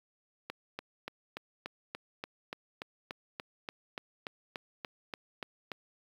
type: click train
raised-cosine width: 0.3 ms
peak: -22 dBFS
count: 19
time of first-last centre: 0.5-5.717 s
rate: 3.45 Hz
effects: high-pass 60 Hz 12 dB/octave + 8-bit